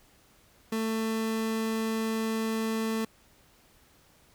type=tone; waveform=30% pulse; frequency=222.4 Hz; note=A3; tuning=19 cents sharp; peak=-25 dBFS; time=0.72-3.05 s; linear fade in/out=5 ms; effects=pink hiss -61 dBFS RMS until 4.34 s